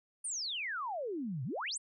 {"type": "exponential two-way sweep", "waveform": "sine", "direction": "down then up", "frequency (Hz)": [9640, 119.1, 9640], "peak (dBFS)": -35, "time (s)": [0.24, 1.78], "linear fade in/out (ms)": 10, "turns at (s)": 1.44, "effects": []}